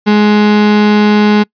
35% pulse tone, 209.5 Hz, G#3, 15 cents sharp, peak -4 dBFS, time 0.06-1.44 s, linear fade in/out 20 ms, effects noise-tail reverb RT60 0.1 s tail -26 dB re dry + resampled to 11025 Hz

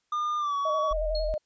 triangle tone with pitch glide, 1209 to 1128 Hz, D6 to C#6, +50 to +30 cents, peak -24 dBFS, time 0.12-0.93 s, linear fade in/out 5 ms, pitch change -120 cents, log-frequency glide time 0.38-0.56 s
sine tone with vibrato, 621 Hz, D#5, 3 cents flat, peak -27 dBFS, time 0.65-1.38 s, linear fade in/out 5 ms, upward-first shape square, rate 11 Hz, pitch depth 35 cents each way
sine tone, 41.2 Hz, E1, in tune, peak -29 dBFS, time 0.91-1.34 s, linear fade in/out 0 ms
sine tone with exponential decay, 4297 Hz, C8, 45 cents sharp, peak -30 dBFS, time 1.15-1.39 s, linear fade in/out 2 ms, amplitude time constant 51 ms
effects white hiss -75 dBFS RMS until 1.45 s + resampled to 16000 Hz

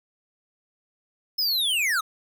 square linear sweep, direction down, 5220 to 1211 Hz, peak -22 dBFS, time 1.38-2.01 s, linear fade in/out 10 ms, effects none

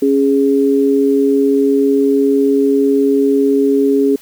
sine tone pair together, 276 / 414 Hz, C#4 / G#4, -7 / -5 cents, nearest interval perfect fifth, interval 702 cents, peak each -12 dBFS, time 0.02-4.16 s, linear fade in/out 5 ms, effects white hiss -43 dBFS RMS until 4.21 s

